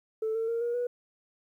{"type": "tone with pitch steps", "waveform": "sine", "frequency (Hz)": [440, 451.3, 462.9, 474.9, 487.1], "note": ["A4", "A4", "A#4", "A#4", "B4"], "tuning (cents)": [0, 44, -12, 32, -24], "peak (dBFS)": -26, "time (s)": [0.22, 0.87], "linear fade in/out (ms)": 5, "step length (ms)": 130, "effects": ["tanh soft clip ceiling -24 dBFS", "11-bit"]}